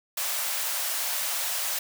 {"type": "high-pass noise", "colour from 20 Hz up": "white", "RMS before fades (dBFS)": -29, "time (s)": [0.17, 1.79], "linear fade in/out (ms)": 5, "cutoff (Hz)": 530, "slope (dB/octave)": 48, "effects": []}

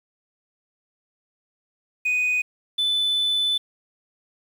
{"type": "tone pair in turn", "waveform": "sine", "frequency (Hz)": [2489, 3503], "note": ["D#7", "A7"], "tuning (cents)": [0, -8], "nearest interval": "tritone", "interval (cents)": 592, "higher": "second", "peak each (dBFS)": -17, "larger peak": "neither", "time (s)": [[2.05, 2.42], [2.78, 3.58]], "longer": "second", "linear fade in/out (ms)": 10, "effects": ["tanh soft clip ceiling -18 dBFS", "8-bit"]}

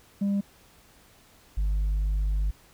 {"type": "tone pair in turn", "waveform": "sine", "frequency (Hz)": [200, 50.49], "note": ["G3", "G#1"], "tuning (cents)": [35, -48], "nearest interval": "2 octaves", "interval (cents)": 2383, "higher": "first", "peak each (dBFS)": -20, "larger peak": "neither", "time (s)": [[0.21, 0.41], [1.57, 2.51]], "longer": "second", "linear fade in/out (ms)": 10, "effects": ["tanh soft clip ceiling -22 dBFS", "pink hiss -57 dBFS RMS until 2.73 s"]}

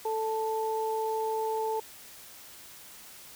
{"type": "tone pair together", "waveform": "sine", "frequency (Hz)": [441.4, 880], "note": ["A4", "A5"], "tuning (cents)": [5, 0], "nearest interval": "octave", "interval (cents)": 1195, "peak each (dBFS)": [-30, -31], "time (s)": [0.05, 1.8], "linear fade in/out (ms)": 5, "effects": ["white hiss -49 dBFS RMS until 3.35 s"]}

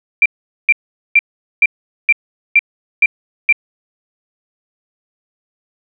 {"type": "tone bursts", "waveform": "sine", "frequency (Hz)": 2360, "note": "D7", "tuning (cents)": 8, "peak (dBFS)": -5, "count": 8, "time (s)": [0.22, 3.526], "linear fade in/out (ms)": 2, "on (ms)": 37, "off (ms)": 430, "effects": []}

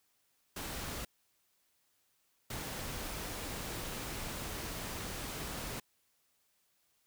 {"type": "noise bursts at uneven times", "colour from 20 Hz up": "pink", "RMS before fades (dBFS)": -41, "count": 2, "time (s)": [[0.56, 1.05], [2.5, 5.8]], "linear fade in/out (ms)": 5, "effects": ["white hiss -75 dBFS RMS until 7.06 s"]}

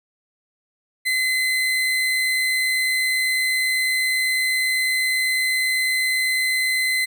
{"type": "tone", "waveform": "35% pulse", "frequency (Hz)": 2042, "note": "C7", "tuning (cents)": -43, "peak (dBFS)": -17, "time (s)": [1.05, 7.06], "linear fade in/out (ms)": 20, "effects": []}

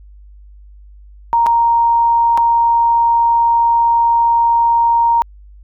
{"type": "tone with dropouts", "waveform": "sine", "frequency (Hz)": 932.3, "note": "A#5", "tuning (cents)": 0, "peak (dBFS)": -9, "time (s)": [1.33, 5.22], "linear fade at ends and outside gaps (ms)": 0, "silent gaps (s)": [[1.462, 1.467], [2.375, 2.379]], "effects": ["added 50 Hz sine -37 dBFS peak until 5.63 s"]}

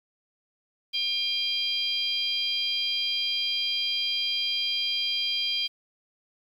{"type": "harmonic tone", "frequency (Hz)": 800, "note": "G5", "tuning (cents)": 35, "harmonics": [3, 4, 5, 6], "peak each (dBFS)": [-34, -27, -37, -31], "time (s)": [0.93, 5.68], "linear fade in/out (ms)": 20, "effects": ["9-bit"]}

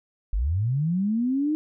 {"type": "linear sweep", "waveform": "sine", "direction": "up", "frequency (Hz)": [42.09, 312.5], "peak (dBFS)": -21, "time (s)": [0.33, 1.55], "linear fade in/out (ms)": 0, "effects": []}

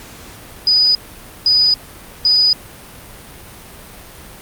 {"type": "tone bursts", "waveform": "sine", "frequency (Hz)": 4961, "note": "D#8", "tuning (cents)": -6, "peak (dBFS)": -9, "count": 3, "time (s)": [0.67, 2.53], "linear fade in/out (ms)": 2, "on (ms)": 280, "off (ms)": 510, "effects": ["pink hiss -37 dBFS RMS until 4.41 s", "Opus 48 kbps"]}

